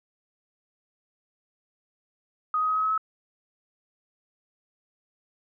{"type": "tone with pitch steps", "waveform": "sine", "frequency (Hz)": [1249, 1257.7, 1266.4, 1275.2, 1284.1, 1293], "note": ["D#6", "D#6", "D#6", "D#6", "E6", "E6"], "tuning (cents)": [6, 18, 30, 42, -46, -34], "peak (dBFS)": -22, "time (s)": [2.54, 2.978], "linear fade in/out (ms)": 2, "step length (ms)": 73, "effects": []}